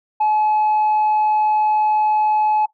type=tone; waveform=sine; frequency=854 Hz; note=G#5; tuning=48 cents sharp; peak=-12 dBFS; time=0.2-2.66 s; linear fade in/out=10 ms; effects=noise-tail reverb RT60 0.1 s tail -17 dB re dry + tanh soft clip ceiling -12 dBFS